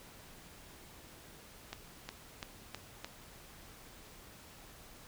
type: accelerating click train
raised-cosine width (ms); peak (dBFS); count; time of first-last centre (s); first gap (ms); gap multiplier
0.2; -23; 5; 1.73-3.046; 360; 0.94
effects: pink hiss -55 dBFS RMS until 5.07 s